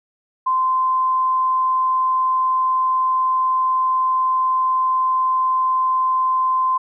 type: tone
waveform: sine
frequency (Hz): 1036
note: C6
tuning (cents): -17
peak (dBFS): -15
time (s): 0.46-6.78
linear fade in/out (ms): 10
effects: none